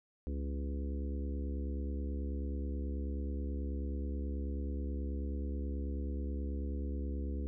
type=harmonic tone with a mistuned harmonic; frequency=69.3 Hz; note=C#2; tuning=in tune; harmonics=1 / 3 / 4 / 5 / 6 / 7; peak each=-35 / -45 / -45 / -49 / -51 / -52 dBFS; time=0.27-7.47 s; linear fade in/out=0 ms; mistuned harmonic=7; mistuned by=+43 cents; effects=none